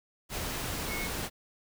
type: tone in noise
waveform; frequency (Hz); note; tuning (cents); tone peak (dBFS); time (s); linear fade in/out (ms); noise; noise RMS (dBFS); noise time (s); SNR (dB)
sine; 2188; C#7; -23; -36; 0.87-1.1; 50; pink; -35; 0.29-1.3; -4
effects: none